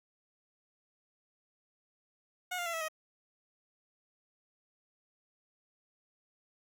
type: tone with pitch steps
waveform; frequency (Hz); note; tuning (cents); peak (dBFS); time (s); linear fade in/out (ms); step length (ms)
15% pulse; 726 / 700.5 / 675.8 / 652 / 629.1; F#5 / F5 / E5 / E5 / D#5; -33 / +5 / +43 / -19 / +19; -28; 2.51-2.885; 10; 75
effects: none